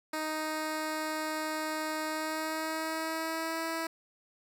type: tone with pitch glide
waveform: 10% pulse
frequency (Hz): 311.3 to 326.8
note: D#4 to E4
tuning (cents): +1 to -15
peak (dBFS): -24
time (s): 0.13-3.87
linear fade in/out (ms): 5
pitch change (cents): +84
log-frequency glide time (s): 2.08-3.65
effects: none